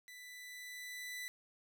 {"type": "tone with level ramp", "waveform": "sawtooth", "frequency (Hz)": 1987, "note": "B6", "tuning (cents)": 10, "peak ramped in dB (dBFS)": [-48, -38], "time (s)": [0.08, 1.28], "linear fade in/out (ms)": 0, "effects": []}